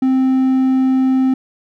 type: tone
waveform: triangle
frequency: 261.6 Hz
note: C4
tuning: in tune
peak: -9 dBFS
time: 0.02-1.34 s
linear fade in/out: 5 ms
effects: none